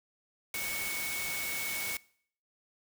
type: tone in noise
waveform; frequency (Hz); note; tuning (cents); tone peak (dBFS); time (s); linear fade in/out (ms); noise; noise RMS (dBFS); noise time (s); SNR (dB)
sine; 2221; C#7; +3; -37; 0.54-1.97; 2; white; -37; 0.54-1.97; -3
effects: noise-tail reverb RT60 0.6 s tail -23 dB re dry